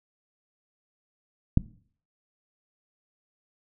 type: click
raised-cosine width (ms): 5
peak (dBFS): -6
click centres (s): 1.574
effects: noise-tail reverb RT60 0.5 s tail -19 dB re dry